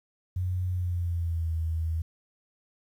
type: tone with pitch glide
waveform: sine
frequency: 91 to 81.07 Hz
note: F#2 to E2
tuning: -28 to -28 cents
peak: -26 dBFS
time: 0.36-2.02 s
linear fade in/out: 5 ms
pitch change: -200 cents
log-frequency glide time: 0.69-1.53 s
effects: 10-bit